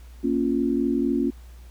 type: chord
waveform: sine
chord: Bb minor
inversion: none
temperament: equal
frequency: 233.1 / 277.2 / 349.2 Hz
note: Bb3 / Db4 / F4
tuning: 0 / 0 / 0 cents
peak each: -25 / -23 / -26 dBFS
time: 0.23-1.31 s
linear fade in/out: 20 ms
effects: added 60 Hz sine -41 dBFS peak until 1.7 s + pink hiss -56 dBFS RMS until 1.7 s